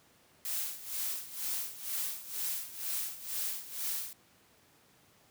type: noise with tremolo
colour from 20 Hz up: blue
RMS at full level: -34 dBFS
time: 0.45-4.13 s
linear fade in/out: 0 ms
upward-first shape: sine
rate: 2.1 Hz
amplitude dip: 80%
effects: pink hiss -64 dBFS RMS until 5.3 s + high-pass 100 Hz 12 dB/octave